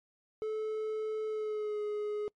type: tone with pitch glide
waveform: triangle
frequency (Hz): 433.9 to 419.1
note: A4 to G#4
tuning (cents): -24 to +16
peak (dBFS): -30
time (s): 0.42-2.28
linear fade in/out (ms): 0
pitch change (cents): -60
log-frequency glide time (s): 1.27-1.81
effects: noise-tail reverb RT60 0.1 s tail -26 dB re dry + MP3 48 kbps